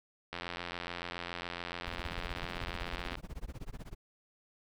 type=click train; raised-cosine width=0.3 ms; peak=-22 dBFS; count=247; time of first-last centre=0.33-3.154 s; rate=87.1 Hz
type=noise with tremolo; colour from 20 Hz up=brown; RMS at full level=-39 dBFS; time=1.86-3.95 s; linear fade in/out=20 ms; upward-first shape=sine; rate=16 Hz; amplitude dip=100%
effects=none